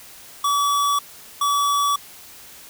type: tone pair in turn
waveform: square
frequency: 1143 / 1143 Hz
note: D6 / D6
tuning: -47 / -47 cents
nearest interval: unison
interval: 0 cents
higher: neither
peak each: -18 dBFS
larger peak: neither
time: 0.44-0.99 / 1.41-1.96 s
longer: neither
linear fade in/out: 5 ms
effects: white hiss -43 dBFS RMS until 2.69 s